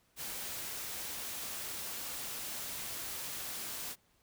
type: noise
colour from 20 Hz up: white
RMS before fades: -41 dBFS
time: 0.16-3.96 s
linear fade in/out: 50 ms
effects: pink hiss -71 dBFS RMS until 4.22 s